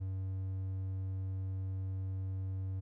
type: tone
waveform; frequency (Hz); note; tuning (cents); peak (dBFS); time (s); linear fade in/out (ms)
triangle; 95; F#2; +46; -33; 0-2.81; 20
effects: none